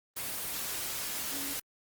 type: tone in noise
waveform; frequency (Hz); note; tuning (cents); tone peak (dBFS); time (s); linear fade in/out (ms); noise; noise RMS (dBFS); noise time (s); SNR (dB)
sine; 277.2; C#4; 0; -43; 1.31-1.54; 10; white; -36; 0.16-1.6; -10
effects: Opus 24 kbps